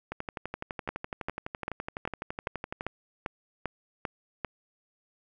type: two click trains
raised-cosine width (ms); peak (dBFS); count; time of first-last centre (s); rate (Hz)
0.5; -19 / -16; 33 / 10; 0.12-2.809 / 0.89-4.447; 11.9 / 2.53
effects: none